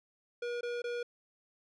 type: tone bursts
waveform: square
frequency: 480 Hz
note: B4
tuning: 49 cents flat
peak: -35 dBFS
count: 3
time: 0.42-1.03 s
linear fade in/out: 5 ms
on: 190 ms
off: 20 ms
effects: low-pass 4000 Hz 12 dB/octave